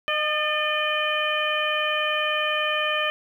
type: harmonic tone with a mistuned harmonic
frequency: 610 Hz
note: D#5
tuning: 34 cents flat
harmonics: 1 / 2 / 3 / 4 / 5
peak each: -28 / -28 / -28 / -28 / -28 dBFS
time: 0.08-3.1 s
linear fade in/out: 0 ms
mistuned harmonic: 3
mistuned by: -40 cents
effects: 9-bit